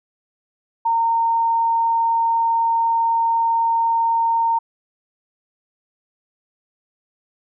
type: tone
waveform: sine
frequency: 918 Hz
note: A#5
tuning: 27 cents flat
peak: -15 dBFS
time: 0.85-4.59 s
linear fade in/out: 10 ms
effects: none